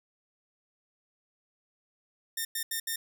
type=tone bursts at uneven times; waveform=5% pulse; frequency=1819 Hz; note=A#6; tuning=43 cents flat; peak=-20 dBFS; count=4; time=2.37-2.45 / 2.55-2.63 / 2.71-2.8 / 2.87-2.96 s; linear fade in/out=5 ms; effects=none